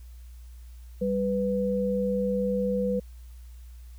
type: tone pair together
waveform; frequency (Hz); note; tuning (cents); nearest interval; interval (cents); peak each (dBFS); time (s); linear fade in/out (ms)
sine; 196 / 495.5; G3 / B4; 0 / +6; octave + major third; 1606; -27 / -26; 1.01-3; 10
effects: added 60 Hz sine -42 dBFS peak until 3.98 s + white hiss -62 dBFS RMS until 3.98 s